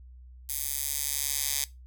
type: tone with high-pass filter sweep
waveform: 10% pulse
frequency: 141.2 Hz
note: C#3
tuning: 32 cents sharp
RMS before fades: -31 dBFS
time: 0.49-1.64 s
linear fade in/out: 2 ms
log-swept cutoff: 10000 to 5600 Hz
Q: 0.72
effects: noise-tail reverb RT60 0.2 s tail -17 dB re dry + added 62 Hz sine -46 dBFS peak until 1.86 s